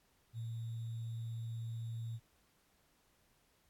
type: tone with sample-and-hold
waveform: sine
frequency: 114.5 Hz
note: A#2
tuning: 31 cents flat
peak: -39 dBFS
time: 0.33-2.2 s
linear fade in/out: 50 ms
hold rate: 3675 Hz
effects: pink hiss -73 dBFS RMS until 3.69 s + AAC 64 kbps